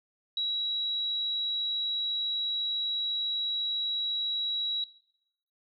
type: tone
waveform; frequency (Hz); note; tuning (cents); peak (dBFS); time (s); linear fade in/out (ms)
sine; 3882; B7; -31; -27; 0.37-4.84; 2
effects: noise-tail reverb RT60 0.8 s tail -19 dB re dry